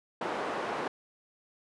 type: band-pass noise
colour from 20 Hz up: white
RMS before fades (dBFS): -34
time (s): 0.21-0.88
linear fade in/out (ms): 5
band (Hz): 300 to 970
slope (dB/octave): 12
effects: resampled to 24000 Hz